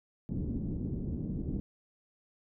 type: low-pass noise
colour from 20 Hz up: white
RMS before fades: -35 dBFS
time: 0.29-1.6 s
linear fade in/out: 0 ms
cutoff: 270 Hz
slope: 24 dB/octave
effects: none